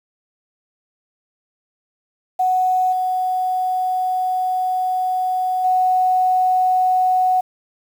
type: tone with level steps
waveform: sine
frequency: 740 Hz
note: F#5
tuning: in tune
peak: -14 / -17 / -13 dBFS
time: 2.39-7.41 s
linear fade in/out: 10 ms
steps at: 2.92 / 5.64 s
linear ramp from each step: 10 ms
effects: 7-bit